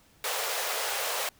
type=high-pass noise; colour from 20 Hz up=pink; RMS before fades=-31 dBFS; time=0.24-1.29 s; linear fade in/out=2 ms; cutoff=450 Hz; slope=48 dB/octave; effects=pink hiss -61 dBFS RMS until 1.39 s